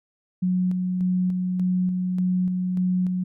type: tone with tremolo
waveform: sine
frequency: 182.6 Hz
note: F#3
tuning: 23 cents flat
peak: -19 dBFS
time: 0.42-3.24 s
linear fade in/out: 10 ms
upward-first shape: square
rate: 1.7 Hz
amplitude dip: 30%
effects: none